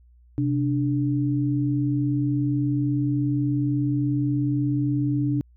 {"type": "tone pair together", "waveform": "sine", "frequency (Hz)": [129.4, 292.9], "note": ["C3", "D4"], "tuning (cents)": [-19, -5], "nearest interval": "octave + major second", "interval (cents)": 1414, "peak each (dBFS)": -23, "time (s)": [0.38, 5.41], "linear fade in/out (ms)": 0, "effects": ["added 60 Hz sine -51 dBFS peak until 5.56 s"]}